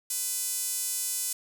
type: tone with high-pass filter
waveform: sawtooth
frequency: 500 Hz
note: B4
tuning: 21 cents sharp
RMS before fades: -31 dBFS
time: 0.1-1.33 s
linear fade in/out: 5 ms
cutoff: 8100 Hz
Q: 1.3
effects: none